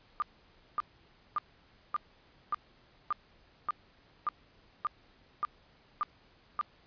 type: tone bursts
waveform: sine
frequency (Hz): 1203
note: D6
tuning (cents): +41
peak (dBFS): -27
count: 12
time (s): 0.2-6.612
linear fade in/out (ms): 0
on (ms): 21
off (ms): 560
effects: pink hiss -63 dBFS RMS until 6.86 s + resampled to 11025 Hz